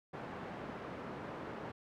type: band-pass noise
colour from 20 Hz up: pink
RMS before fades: -45 dBFS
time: 0.13-1.72 s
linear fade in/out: 10 ms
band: 160 to 1400 Hz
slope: 12 dB/octave
effects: none